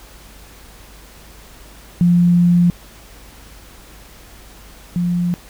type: tone pair in turn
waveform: sine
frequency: 174.61 / 175.49 Hz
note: F3 / F3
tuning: 0 / +9 cents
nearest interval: unison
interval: 9 cents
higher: second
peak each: -9 / -15 dBFS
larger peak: first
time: 2.01-2.7 / 4.96-5.34 s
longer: first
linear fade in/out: 0 ms
effects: added 50 Hz sine -43 dBFS peak until 5.49 s + pink hiss -43 dBFS RMS until 5.49 s